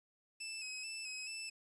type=tone with vibrato; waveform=20% pulse; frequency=2593 Hz; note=E7; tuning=29 cents flat; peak=-37 dBFS; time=0.4-1.5 s; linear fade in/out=10 ms; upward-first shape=square; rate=2.3 Hz; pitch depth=32 cents each way; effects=resampled to 24000 Hz + 11-bit